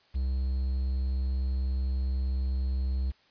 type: tone with quantisation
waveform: triangle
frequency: 65.41 Hz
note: C2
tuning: in tune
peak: -24 dBFS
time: 0.14-3.12 s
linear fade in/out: 20 ms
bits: 9
effects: white hiss -63 dBFS RMS until 3.3 s + resampled to 11025 Hz